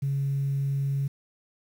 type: tone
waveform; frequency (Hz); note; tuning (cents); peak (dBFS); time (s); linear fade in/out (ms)
sine; 138.59; C#3; 0; -23; 0.02-1.08; 10
effects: tanh soft clip ceiling -20 dBFS + 9-bit